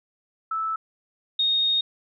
sine tone pair in turn, 1313 / 3714 Hz, E6 / A#7, -7 / -7 cents, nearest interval octave + tritone, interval 1800 cents, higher second, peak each -24 / -19 dBFS, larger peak second, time 0.51-0.76 / 1.39-1.81 s, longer second, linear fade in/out 5 ms, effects none

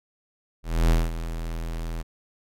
square tone with ADSR envelope, 41.2 Hz, E1, in tune, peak -16 dBFS, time 0.63-2.03 s, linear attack 270 ms, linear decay 200 ms, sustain -13 dB, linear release 21 ms, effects AAC 48 kbps

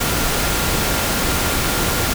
sine tone in noise, 1397 Hz, F6, in tune, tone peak -30 dBFS, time 0-2.14 s, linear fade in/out 10 ms, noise pink, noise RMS -19 dBFS, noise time 0-2.14 s, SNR -14 dB, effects none

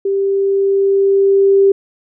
sine tone with level ramp, 393.2 Hz, G4, 5 cents sharp, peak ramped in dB -13 to -6 dBFS, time 0.05-1.72 s, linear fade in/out 5 ms, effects none

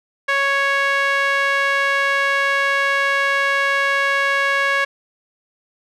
sawtooth tone with band-pass filter, 554.4 Hz, C#5, in tune, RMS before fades -18 dBFS, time 0.28-4.85 s, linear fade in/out 10 ms, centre 1800 Hz, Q 2.1, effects none

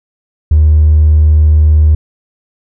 sine tone with hard clipping, 76.9 Hz, D#2, 20 cents flat, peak -4 dBFS, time 0.51-1.95 s, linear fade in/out 5 ms, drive 1 dB, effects none

